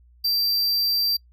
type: tone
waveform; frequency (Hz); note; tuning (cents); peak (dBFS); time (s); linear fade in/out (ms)
square; 4699; D8; 0; -20; 0.24-1.17; 10
effects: noise-tail reverb RT60 0.1 s tail -25 dB re dry + added 60 Hz sine -51 dBFS peak until 1.32 s